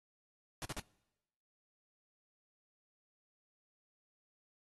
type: noise bursts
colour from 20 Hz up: pink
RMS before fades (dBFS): -42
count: 3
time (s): 0.62-0.797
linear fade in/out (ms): 0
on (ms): 31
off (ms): 42
effects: noise-tail reverb RT60 1.0 s tail -25 dB re dry + AAC 32 kbps